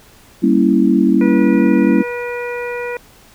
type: chord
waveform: sine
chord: G diminished seventh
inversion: none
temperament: equal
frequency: 196 / 233.1 / 277.2 / 329.6 Hz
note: G3 / Bb3 / Db4 / Fb4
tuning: 0 / 0 / 0 / 0 cents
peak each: -15 dBFS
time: 0.42-2.03 s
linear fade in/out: 20 ms
type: harmonic tone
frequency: 484.2 Hz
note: B4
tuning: 34 cents flat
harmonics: 1 / 2 / 3 / 4 / 5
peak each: -22 / -30 / -31 / -31 / -30 dBFS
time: 1.21-2.97 s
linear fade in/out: 2 ms
effects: pink hiss -46 dBFS RMS until 3.34 s